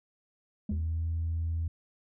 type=tone with exponential decay; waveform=sine; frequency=207.7 Hz; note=G#3; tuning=in tune; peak=-26 dBFS; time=0.69-0.88 s; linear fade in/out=5 ms; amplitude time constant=41 ms
type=tone with pitch glide; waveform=sine; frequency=80.7 to 82.35 Hz; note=E2 to E2; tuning=-36 to -1 cents; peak=-27 dBFS; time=0.71-1.68 s; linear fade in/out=5 ms; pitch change=+35 cents; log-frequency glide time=0.82-1.06 s
effects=tanh soft clip ceiling -25 dBFS